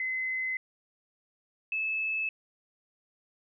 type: tone pair in turn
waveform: sine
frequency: 2044 / 2608 Hz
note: C7 / E7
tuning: -41 / -19 cents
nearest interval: major third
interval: 422 cents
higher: second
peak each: -29 / -28 dBFS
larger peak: second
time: 0-0.57 / 1.72-2.29 s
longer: neither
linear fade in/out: 2 ms
effects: none